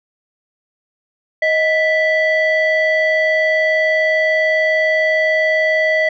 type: tone pair together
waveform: sine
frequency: 629.5 / 1975.5 Hz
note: D#5 / B6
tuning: +20 / 0 cents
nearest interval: octave + minor sixth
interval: 1980 cents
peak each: -13 dBFS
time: 1.42-6.09 s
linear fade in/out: 5 ms
effects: tanh soft clip ceiling -9 dBFS